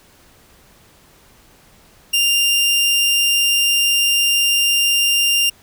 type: tone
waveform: sawtooth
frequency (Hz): 2794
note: F7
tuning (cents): 0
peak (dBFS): -10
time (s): 2.13-5.5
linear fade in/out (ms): 10
effects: pink hiss -50 dBFS RMS until 5.62 s